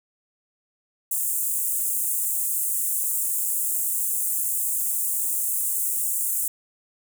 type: high-pass noise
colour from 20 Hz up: pink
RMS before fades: -25 dBFS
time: 1.11-6.48 s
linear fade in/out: 5 ms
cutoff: 7700 Hz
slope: 48 dB/octave
effects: none